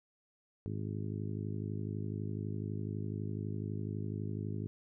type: harmonic tone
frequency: 52 Hz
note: G#1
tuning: 3 cents sharp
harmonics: 2 / 3 / 4 / 5 / 6 / 7 / 8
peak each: -38 / -42 / -44 / -46 / -48 / -49 / -50 dBFS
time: 0.66-4.67 s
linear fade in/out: 0 ms
effects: none